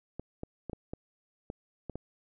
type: clicks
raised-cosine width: 2 ms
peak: -24 dBFS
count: 8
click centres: 0.196 / 0.434 / 0.697 / 0.732 / 0.935 / 1.501 / 1.897 / 1.956 s
effects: none